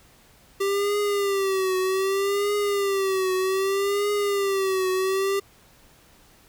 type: tone with vibrato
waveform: square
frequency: 392 Hz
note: G4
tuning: in tune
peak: -22 dBFS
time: 0.6-5.4 s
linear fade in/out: 10 ms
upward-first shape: triangle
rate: 0.64 Hz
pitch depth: 94 cents each way
effects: pink hiss -55 dBFS RMS until 6.48 s